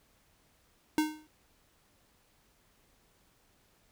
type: tone with exponential decay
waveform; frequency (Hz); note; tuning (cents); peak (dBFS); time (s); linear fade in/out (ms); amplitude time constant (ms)
square; 307.8; D#4; -19; -23; 0.98-1.27; 1; 62
effects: pink hiss -68 dBFS RMS until 3.91 s